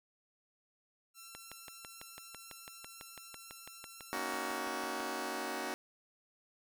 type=tone with pitch glide; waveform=5% pulse; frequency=1351 to 1372.2 Hz; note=E6 to F6; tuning=+42 to -31 cents; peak=-39 dBFS; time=1.14-4.61 s; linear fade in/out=50 ms; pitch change=+27 cents; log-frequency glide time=4.25-4.31 s
type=click train; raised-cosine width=0.3 ms; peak=-30 dBFS; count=23; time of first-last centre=1.35-5.004 s; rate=6.02 Hz
type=chord; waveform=10% pulse; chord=D# minor seventh; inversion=second; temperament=just; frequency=233.3 / 280 / 311.1 / 373.4 Hz; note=A#3 / C#4 / D#4 / F#4; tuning=+2 / +18 / 0 / +16 cents; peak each=-36 / -34 / -36 / -32 dBFS; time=4.13-5.74 s; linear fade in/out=0 ms
effects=none

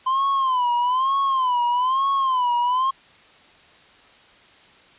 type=tone with vibrato; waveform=triangle; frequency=1028 Hz; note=C6; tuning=31 cents flat; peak=-16 dBFS; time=0.06-2.91 s; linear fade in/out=10 ms; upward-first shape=sine; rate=1.1 Hz; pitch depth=120 cents each way; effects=white hiss -51 dBFS RMS until 4.98 s + resampled to 8000 Hz

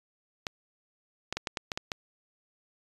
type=clicks; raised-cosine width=0.2 ms; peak=-14 dBFS; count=8; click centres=0.468 / 1.326 / 1.37 / 1.472 / 1.572 / 1.718 / 1.775 / 1.918 s; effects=resampled to 24000 Hz

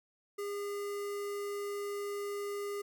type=tone with notch filter; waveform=square; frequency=406.3 Hz; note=G#4; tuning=38 cents flat; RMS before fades=-38 dBFS; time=0.38-2.82 s; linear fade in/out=10 ms; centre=3400 Hz; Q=1.7; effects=none

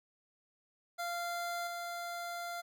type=tone with level steps; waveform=25% pulse; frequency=693 Hz; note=F5; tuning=14 cents flat; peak=-32 / -35 dBFS; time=0.98-2.62 s; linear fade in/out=20 ms; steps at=1.67 s; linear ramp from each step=2 ms; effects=none

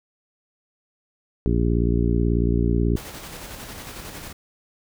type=harmonic tone; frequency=58.27 Hz; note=A#1; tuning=in tune; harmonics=1 / 2 / 3 / 4 / 5 / 6 / 7; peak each=-21 / -24 / -26 / -27 / -28 / -29 / -29 dBFS; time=1.46-2.96 s; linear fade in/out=0 ms
type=noise with tremolo; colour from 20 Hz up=pink; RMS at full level=-36 dBFS; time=2.96-4.33 s; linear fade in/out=10 ms; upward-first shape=square; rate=11 Hz; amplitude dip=30%
effects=none

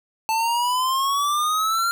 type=exponential sweep; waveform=square; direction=up; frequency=880 to 1392 Hz; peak=-20 dBFS; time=0.29-1.91 s; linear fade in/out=0 ms; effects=none

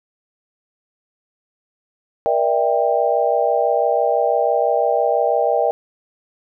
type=chord; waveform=sine; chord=E half-diminished seventh; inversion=second; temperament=just; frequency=474.7 / 593.3 / 659.3 / 791.1 Hz; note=Bb4 / D5 / E5 / G5; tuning=+31 / +18 / 0 / +16 cents; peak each=-20 dBFS; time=2.26-5.71 s; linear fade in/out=0 ms; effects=none

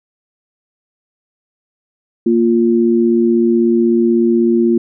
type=tone pair together; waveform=sine; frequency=232.7 / 348.9 Hz; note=A#3 / F4; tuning=-3 / -2 cents; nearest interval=perfect fifth; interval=701 cents; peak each=-12 dBFS; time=2.26-4.78 s; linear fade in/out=5 ms; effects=none

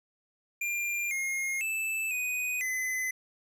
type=tone with pitch steps; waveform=square; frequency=2393 / 2142 / 2634 / 2491 / 2028 Hz; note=D7 / C7 / E7 / D#7 / B6; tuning=+32 / +40 / -2 / +1 / +45 cents; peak=-30 dBFS; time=0.61-3.11 s; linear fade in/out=5 ms; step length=500 ms; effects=none

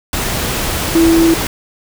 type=tone in noise; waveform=sine; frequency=330 Hz; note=E4; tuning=2 cents sharp; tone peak=-7 dBFS; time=0.95-1.34 s; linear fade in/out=2 ms; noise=pink; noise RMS=-18 dBFS; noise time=0.13-1.47 s; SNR=+8 dB; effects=none

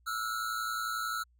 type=tone pair together; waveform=square; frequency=1318.5 / 1429.6 Hz; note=E6 / F6; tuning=0 / +40 cents; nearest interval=minor second; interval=140 cents; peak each=-35 / -37 dBFS; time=0.06-1.24 s; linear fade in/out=20 ms; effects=added 60 Hz sine -63 dBFS peak until 1.39 s

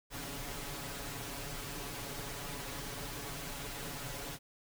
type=noise with comb filter; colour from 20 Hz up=pink; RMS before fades=-42 dBFS; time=0.1-4.39 s; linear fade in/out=50 ms; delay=7.1 ms; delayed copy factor=+0.9; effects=none

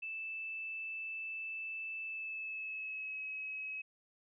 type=tone with pitch glide; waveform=sine; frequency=2637 to 2559 Hz; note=E7 to D#7; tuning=0 to +48 cents; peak=-39 dBFS; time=0.02-3.82 s; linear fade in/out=10 ms; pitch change=-52 cents; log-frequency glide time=2.03-3.21 s; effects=none

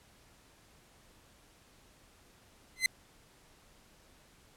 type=tone with exponential growth; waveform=sawtooth; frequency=2052 Hz; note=C7; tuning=34 cents flat; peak=-17 dBFS; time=2.76-2.86 s; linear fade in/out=2 ms; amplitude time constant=20 ms; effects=pink hiss -62 dBFS RMS until 4.56 s + low-pass 12000 Hz 12 dB/octave

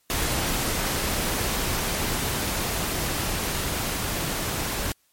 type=noise with level ramp; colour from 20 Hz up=pink; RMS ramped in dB=-25 to -28 dBFS; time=0.1-4.92 s; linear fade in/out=0 ms; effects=white hiss -66 dBFS RMS until 5.12 s + MP3 64 kbps

